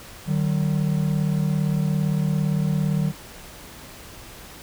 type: tone pair together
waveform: triangle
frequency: 152.4 / 190 Hz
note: D#3 / F#3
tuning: -36 / +46 cents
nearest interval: major third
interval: 382 cents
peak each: -19 / -22 dBFS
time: 0.26-3.13 s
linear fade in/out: 50 ms
effects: pink hiss -42 dBFS RMS until 4.62 s